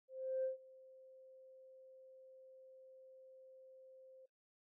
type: tone with ADSR envelope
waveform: sine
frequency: 523.3 Hz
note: C5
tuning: in tune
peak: -34 dBFS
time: 0.08-4.26 s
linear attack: 360 ms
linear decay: 130 ms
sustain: -24 dB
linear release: 8 ms
effects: noise-tail reverb RT60 0.2 s tail -24 dB re dry + tanh soft clip ceiling -30 dBFS